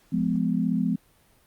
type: chord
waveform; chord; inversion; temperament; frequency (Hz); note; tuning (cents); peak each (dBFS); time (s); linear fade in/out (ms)
sine; F diminished; none; just; 174.61 / 209.5 / 251.4; F3 / Ab3 / Cb4; 0 / +15 / +31; -26 / -26 / -26; 0.12-0.96; 10
effects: pink hiss -61 dBFS RMS until 1.46 s + Opus 48 kbps